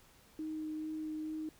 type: tone with vibrato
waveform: sine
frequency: 311.1 Hz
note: D#4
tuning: in tune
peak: -37 dBFS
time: 0.39-1.49 s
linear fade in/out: 2 ms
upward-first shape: sine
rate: 2.3 Hz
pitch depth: 9 cents each way
effects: pink hiss -63 dBFS RMS until 1.59 s